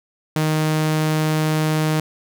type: tone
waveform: sawtooth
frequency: 155.56 Hz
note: D#3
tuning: in tune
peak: -13 dBFS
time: 0.36-2 s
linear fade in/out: 2 ms
effects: none